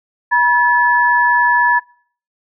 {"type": "tone pair together", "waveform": "sine", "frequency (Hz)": [967, 1723], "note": ["B5", "A6"], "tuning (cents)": [-37, -37], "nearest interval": "minor seventh", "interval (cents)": 1000, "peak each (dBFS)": -12, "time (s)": [0.31, 1.8], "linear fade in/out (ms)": 20, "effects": ["noise-tail reverb RT60 0.5 s tail -23 dB re dry"]}